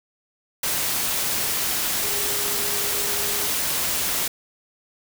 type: tone in noise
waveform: sine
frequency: 409.4 Hz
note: G#4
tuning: 25 cents flat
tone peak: -35 dBFS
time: 2.03-3.47 s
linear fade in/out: 5 ms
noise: white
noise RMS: -24 dBFS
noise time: 0.63-4.28 s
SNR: -14 dB
effects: none